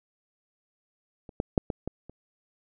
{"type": "clicks", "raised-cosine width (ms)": 2, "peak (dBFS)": [-30, -13, -7, -16, -18, -30], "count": 6, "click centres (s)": [1.292, 1.401, 1.578, 1.702, 1.876, 2.096], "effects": []}